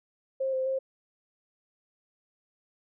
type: tone with pitch steps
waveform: sine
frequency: 532 / 522 / 531 Hz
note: C5 / C5 / C5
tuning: +29 / -4 / +25 cents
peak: -26 dBFS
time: 0.4-0.79 s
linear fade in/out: 10 ms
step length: 130 ms
effects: none